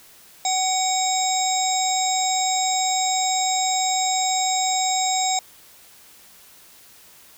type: harmonic tone with a mistuned harmonic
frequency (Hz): 751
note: F#5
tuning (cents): +26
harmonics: 1 / 3 / 5 / 7 / 9 / 10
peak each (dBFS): -22 / -32 / -28 / -31 / -34 / -24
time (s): 0.45-5.39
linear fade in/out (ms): 2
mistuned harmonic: 5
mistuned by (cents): +18
effects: white hiss -49 dBFS RMS until 7.37 s

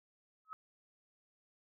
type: tone with exponential growth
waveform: sine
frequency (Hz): 1282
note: E6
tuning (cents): -49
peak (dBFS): -38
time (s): 0.45-0.53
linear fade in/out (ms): 0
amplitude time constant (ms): 16
effects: none

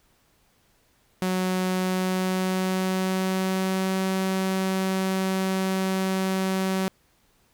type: tone with pitch glide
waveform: sawtooth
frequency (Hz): 185 to 189.65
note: F#3 to F#3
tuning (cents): 0 to +43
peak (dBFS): -19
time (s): 1.22-6.88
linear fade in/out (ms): 0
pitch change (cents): +43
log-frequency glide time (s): 1.72-4.03
effects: pink hiss -64 dBFS RMS until 7.53 s

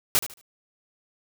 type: noise with echo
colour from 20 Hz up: white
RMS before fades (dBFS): -20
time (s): 0.15-0.19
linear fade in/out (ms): 0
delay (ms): 74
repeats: 3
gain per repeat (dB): -12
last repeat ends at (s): 0.412
effects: none

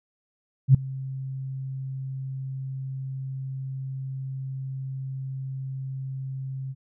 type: tone with ADSR envelope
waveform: sine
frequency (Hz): 133.3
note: C3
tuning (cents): +33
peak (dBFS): -8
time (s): 0.68-6.75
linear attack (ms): 64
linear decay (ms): 5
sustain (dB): -22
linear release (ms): 42
effects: none

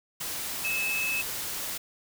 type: tone in noise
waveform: sine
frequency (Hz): 2600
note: E7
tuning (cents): -24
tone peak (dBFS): -27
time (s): 0.64-1.22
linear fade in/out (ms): 10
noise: white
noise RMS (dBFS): -34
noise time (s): 0.2-1.78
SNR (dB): +4
effects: none

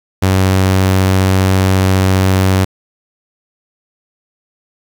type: tone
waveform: sawtooth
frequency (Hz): 94.7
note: F#2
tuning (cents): +41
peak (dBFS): -5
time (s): 0.22-2.65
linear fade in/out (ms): 10
effects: 7-bit

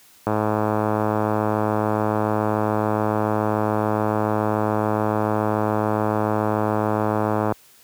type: click train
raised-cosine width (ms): 1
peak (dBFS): -7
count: 777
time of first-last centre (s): 0.27-7.522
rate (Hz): 107
effects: white hiss -52 dBFS RMS until 7.83 s + high-pass 60 Hz 12 dB/octave

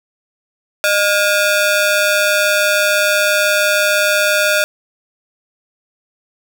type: ring-modulated tone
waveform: sawtooth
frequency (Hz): 1017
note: C6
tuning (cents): -50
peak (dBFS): -5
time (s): 0.84-4.64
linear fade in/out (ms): 0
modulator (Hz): 407
effects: none

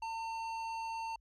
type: tone with tanh clipping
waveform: triangle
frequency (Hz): 904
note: A5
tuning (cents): +47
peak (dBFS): -39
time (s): 0.02-1.16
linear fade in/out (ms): 5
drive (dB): 17
effects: added 50 Hz sine -64 dBFS peak until 1.2 s

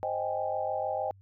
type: chord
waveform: sine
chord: Ab major seventh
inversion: first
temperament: equal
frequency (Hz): 523.3 / 622.3 / 784 / 830.6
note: C5 / Eb5 / G5 / Ab5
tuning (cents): 0 / 0 / 0 / 0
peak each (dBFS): -35 / -33 / -33 / -38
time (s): 0.03-1.11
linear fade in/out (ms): 0
effects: added 97 Hz sine -53 dBFS peak until 1.21 s

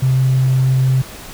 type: tone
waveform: triangle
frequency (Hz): 130.7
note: C3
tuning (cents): -1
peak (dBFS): -7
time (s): 0.02-1.02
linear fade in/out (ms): 10
effects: tanh soft clip ceiling -8 dBFS + pink hiss -34 dBFS RMS until 1.33 s

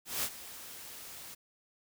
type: noise with ADSR envelope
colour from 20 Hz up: white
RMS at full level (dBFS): -32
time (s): 0.05-1.35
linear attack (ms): 180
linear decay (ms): 62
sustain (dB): -15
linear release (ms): 13
effects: none

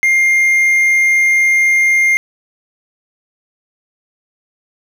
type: tone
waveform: triangle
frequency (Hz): 2114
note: C7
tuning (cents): +17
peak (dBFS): -7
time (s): 0.03-2.17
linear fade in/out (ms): 0
effects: none

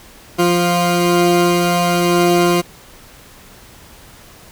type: tone pair together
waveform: 20% pulse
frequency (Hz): 174.61 / 350.2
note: F3 / F4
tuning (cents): 0 / +5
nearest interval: octave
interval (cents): 1205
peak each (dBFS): -10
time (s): 0.38-2.62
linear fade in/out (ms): 20
effects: pink hiss -42 dBFS RMS until 4.51 s

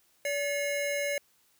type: tone pair together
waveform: square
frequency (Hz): 572.6 / 2162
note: D5 / C#7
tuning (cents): -44 / -44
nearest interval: octave + major seventh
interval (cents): 2300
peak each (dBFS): -31 / -34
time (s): 0.25-1.18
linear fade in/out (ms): 2
effects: white hiss -67 dBFS RMS until 1.59 s

